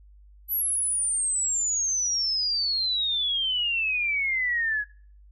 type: exponential sweep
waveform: sine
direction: down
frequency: 11950 to 1661.2 Hz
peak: -23 dBFS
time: 0.48-4.85 s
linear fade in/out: 50 ms
effects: noise-tail reverb RT60 0.5 s tail -24 dB re dry + added 50 Hz sine -49 dBFS peak until 5.31 s